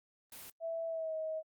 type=noise; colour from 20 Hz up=white; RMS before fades=-49 dBFS; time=0.32-0.5 s; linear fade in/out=2 ms
type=tone with pitch glide; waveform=sine; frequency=659.3 to 633.5 Hz; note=E5 to D#5; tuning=0 to +31 cents; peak=-35 dBFS; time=0.6-1.43 s; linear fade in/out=50 ms; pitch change=-69 cents; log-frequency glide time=0.87-1.15 s
effects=Opus 24 kbps